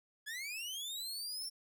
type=linear sweep; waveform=sawtooth; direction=up; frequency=1661.2 to 5470 Hz; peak=-37 dBFS; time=0.26-1.5 s; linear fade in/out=20 ms; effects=none